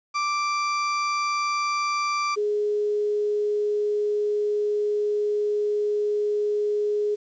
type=tone pair in turn; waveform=35% pulse / sine; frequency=1174.7 / 417.1 Hz; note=D6 / G#4; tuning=0 / +7 cents; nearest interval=octave + tritone; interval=1793 cents; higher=first; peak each=-21 dBFS; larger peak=neither; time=0.14-2.36 / 2.36-7.16 s; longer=second; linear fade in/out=20 ms; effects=resampled to 16000 Hz + 9-bit